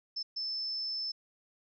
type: tone bursts at uneven times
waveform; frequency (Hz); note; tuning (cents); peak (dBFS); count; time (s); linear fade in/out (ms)
sine; 5270; E8; -1; -33; 2; 0.16-0.23 / 0.36-1.12; 10
effects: none